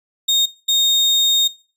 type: tone bursts at uneven times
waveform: 35% pulse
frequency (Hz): 3700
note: A#7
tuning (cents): -14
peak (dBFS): -11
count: 2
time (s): 0.28-0.46 / 0.68-1.48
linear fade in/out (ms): 10
effects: noise-tail reverb RT60 0.4 s tail -22 dB re dry + resampled to 32000 Hz